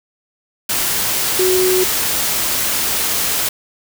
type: tone in noise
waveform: sine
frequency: 370 Hz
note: F#4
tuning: in tune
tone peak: -13 dBFS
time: 1.39-1.84 s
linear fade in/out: 5 ms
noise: white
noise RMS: -18 dBFS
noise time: 0.69-3.49 s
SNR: +2 dB
effects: none